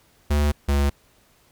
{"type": "tone pair in turn", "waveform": "square", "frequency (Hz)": [73.42, 70.63], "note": ["D2", "C#2"], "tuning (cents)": [0, 33], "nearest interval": "minor second", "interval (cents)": 67, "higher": "first", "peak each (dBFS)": [-18, -18], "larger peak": "neither", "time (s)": [[0.3, 0.52], [0.68, 0.9]], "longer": "neither", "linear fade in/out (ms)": 10, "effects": ["pink hiss -59 dBFS RMS until 1.51 s"]}